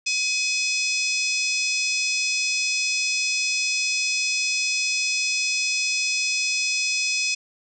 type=harmonic tone with a mistuned harmonic; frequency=845 Hz; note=G#5; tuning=30 cents sharp; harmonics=3 / 4 / 5 / 6 / 7 / 8 / 9 / 10; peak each=-24 / -35 / -35 / -27 / -29 / -37 / -36 / -41 dBFS; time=0.06-7.35 s; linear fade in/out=10 ms; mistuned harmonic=4; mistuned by=+41 cents; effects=none